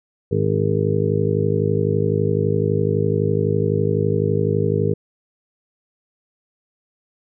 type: harmonic tone with a mistuned harmonic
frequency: 51.91 Hz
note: G#1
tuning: in tune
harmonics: 2 / 3 / 4 / 5 / 6 / 7 / 8 / 9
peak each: -22 / -22 / -27 / -31 / -33 / -29 / -22 / -24 dBFS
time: 0.31-4.94 s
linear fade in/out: 10 ms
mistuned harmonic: 6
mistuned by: -33 cents
effects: none